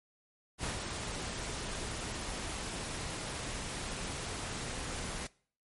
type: noise with ADSR envelope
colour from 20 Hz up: pink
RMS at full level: -35 dBFS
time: 0.58-5.27 s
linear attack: 62 ms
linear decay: 120 ms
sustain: -4 dB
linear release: 4 ms
effects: noise-tail reverb RT60 0.5 s tail -23 dB re dry + MP3 48 kbps

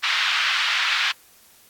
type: band-pass noise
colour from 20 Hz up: white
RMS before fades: -22 dBFS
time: 0.03-1.12 s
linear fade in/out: 10 ms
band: 1200 to 3600 Hz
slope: 24 dB/octave
effects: white hiss -53 dBFS RMS until 1.69 s + AAC 64 kbps

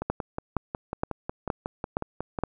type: two click trains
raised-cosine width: 1 ms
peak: -16 / -11 dBFS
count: 14 / 6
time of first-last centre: 0.02-2.388 / 0.1-2.436 s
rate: 5.49 / 2.14 Hz
effects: none

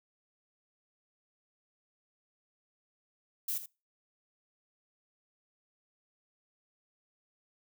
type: noise with echo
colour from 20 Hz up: violet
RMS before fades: -34 dBFS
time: 3.48-3.58 s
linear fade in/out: 5 ms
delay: 80 ms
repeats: 1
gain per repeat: -11 dB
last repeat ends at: 3.66 s
effects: noise-tail reverb RT60 0.3 s tail -24 dB re dry

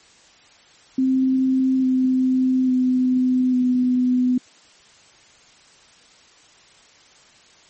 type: tone with pitch steps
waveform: sine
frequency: 261.6 / 258 / 254.4 / 250.9 Hz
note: C4 / C4 / C4 / B3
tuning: 0 / -24 / -48 / +28 cents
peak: -15 dBFS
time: 0.98-4.38 s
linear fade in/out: 5 ms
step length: 850 ms
effects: white hiss -51 dBFS RMS until 7.69 s + MP3 32 kbps

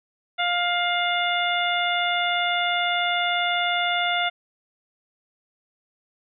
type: harmonic tone with a mistuned harmonic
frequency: 703 Hz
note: F5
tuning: 11 cents sharp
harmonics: 1 / 2 / 3 / 4 / 5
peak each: -25 / -27 / -27 / -30 / -28 dBFS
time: 0.38-4.3 s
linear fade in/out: 20 ms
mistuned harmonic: 4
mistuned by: +25 cents
effects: none

